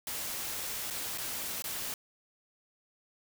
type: noise with dropouts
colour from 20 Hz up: white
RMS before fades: -37 dBFS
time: 0.07-1.94 s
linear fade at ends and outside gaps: 2 ms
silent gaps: 0.902-0.907 / 1.177-1.182 / 1.622-1.641 s
effects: none